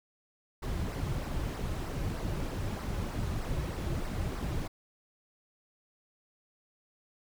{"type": "noise with flanger", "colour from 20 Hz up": "brown", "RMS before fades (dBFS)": -34, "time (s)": [0.62, 4.68], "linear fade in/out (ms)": 10, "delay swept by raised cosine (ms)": [0.29, 4.39], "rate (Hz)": 3.2, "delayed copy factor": -0.55, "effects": []}